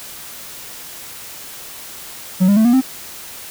triangle tone with pitch steps, 185 / 201.7 / 220 / 239.9 / 261.6 Hz, F#3 / G3 / A3 / A#3 / C4, 0 / +50 / 0 / +50 / 0 cents, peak -7 dBFS, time 2.4-2.815 s, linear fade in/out 20 ms, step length 83 ms, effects white hiss -34 dBFS RMS until 3.5 s

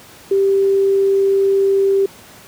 sine tone, 392 Hz, G4, in tune, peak -11 dBFS, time 0.31-2.06 s, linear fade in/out 5 ms, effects pink hiss -41 dBFS RMS until 2.47 s + high-pass 100 Hz 12 dB/octave

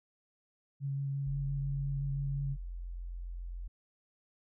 sine tone with vibrato, 138.59 Hz, C#3, in tune, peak -32 dBFS, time 0.8-2.57 s, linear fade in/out 50 ms, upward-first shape square, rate 5.8 Hz, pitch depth 9 cents each way
sine tone, 43.65 Hz, F1, in tune, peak -38 dBFS, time 1.26-3.68 s, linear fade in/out 10 ms
effects none

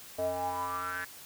square tone with band-pass filter sweep, 90.1 Hz, F#2, 45 cents flat, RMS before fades -34 dBFS, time 0.18-1.05 s, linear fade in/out 10 ms, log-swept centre 580 to 1700 Hz, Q 8.7, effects white hiss -49 dBFS RMS until 1.25 s

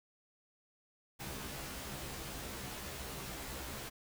pink noise with comb filter, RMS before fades -44 dBFS, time 1.19-3.9 s, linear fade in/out 20 ms, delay 15 ms, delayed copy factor +0.9, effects none

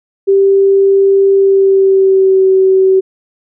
sine tone with pitch glide, 392 to 380.2 Hz, G4 to F#4, 0 to +47 cents, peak -5 dBFS, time 0.27-3.01 s, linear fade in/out 20 ms, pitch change -53 cents, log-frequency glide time 1.34-2.47 s, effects none

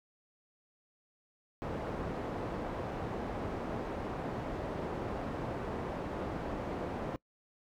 white low-pass noise, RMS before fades -38 dBFS, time 1.62-7.16 s, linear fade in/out 0 ms, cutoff 630 Hz, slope 12 dB/octave, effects noise-tail reverb RT60 0.1 s tail -23 dB re dry

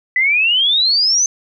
sine exponential sweep, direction up, 1975.5 to 6272 Hz, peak -11 dBFS, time 0.16-1.26 s, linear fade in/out 2 ms, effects none

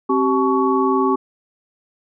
sine tone cluster, 265.2 / 384.7 / 863 / 1119 Hz, C4 / G4 / A5 / C#6, +23 / -33 / -34 / +16 cents, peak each -19 / -18 / -24 / -20 dBFS, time 0.09-1.16 s, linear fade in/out 10 ms, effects none

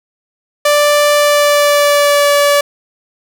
sawtooth tone with pitch glide, 587.3 to 575.5 Hz, D5 to D5, 0 to -35 cents, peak -4 dBFS, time 0.65-2.61 s, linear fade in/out 5 ms, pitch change -35 cents, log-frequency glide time 1.14-2.31 s, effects none

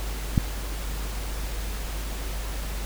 click, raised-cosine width 5 ms, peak -6 dBFS, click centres 0.378 s, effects added 50 Hz sine -29 dBFS peak until 2.85 s + pink hiss -37 dBFS RMS until 2.85 s

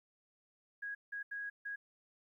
sine tone bursts at uneven times, 1651 Hz, G#6, 11 cents flat, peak -39 dBFS, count 4, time 0.82-0.95 / 1.12-1.23 / 1.31-1.5 / 1.65-1.76 s, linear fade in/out 10 ms, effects 13-bit

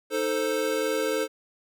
square chord, A diminished, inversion second, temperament equal, 311.1 / 440 / 523.3 Hz, Eb4 / A4 / C5, 0 / 0 / 0 cents, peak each -33 / -28 / -29 dBFS, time 0.1-1.28 s, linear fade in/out 50 ms, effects none

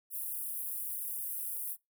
pink high-pass noise, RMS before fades -38 dBFS, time 0.1-1.77 s, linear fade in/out 50 ms, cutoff 10000 Hz, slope 48 dB/octave, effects noise-tail reverb RT60 0.2 s tail -24 dB re dry

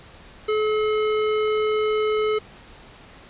square tone, 429 Hz, A4, 44 cents flat, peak -20 dBFS, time 0.48-2.39 s, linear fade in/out 10 ms, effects pink hiss -46 dBFS RMS until 3.29 s + resampled to 8000 Hz

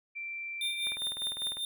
sine tone, 2349 Hz, D7, in tune, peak -36 dBFS, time 0.15-0.97 s, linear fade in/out 20 ms
square tone with tremolo, 3617 Hz, A7, 47 cents sharp, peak -30 dBFS, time 0.61-1.65 s, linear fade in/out 2 ms, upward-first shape triangle, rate 5 Hz, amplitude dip 70%
click train, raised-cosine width 0.5 ms, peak -30 dBFS, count 15, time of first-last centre 0.87-1.57 s, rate 20 Hz
effects none

